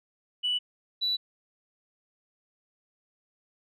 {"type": "tone pair in turn", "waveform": "sine", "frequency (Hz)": [2960, 3951], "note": ["F#7", "B7"], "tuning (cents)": [0, 0], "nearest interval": "perfect fourth", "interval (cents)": 500, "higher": "second", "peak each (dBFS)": -24, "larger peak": "neither", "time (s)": [[0.43, 0.59], [1.01, 1.17]], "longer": "neither", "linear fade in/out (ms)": 20, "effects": ["tanh soft clip ceiling -20 dBFS"]}